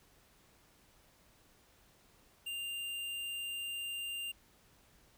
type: tone with hard clipping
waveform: sine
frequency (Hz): 2794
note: F7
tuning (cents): 0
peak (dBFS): -39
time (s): 2.46-4.32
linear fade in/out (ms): 10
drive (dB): 15
effects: pink hiss -66 dBFS RMS until 5.17 s